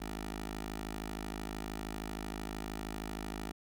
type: tone with notch filter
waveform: 10% pulse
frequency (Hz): 53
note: G#1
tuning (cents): +36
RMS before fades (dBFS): -41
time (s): 0-3.52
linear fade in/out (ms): 10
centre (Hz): 110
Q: 0.69
effects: none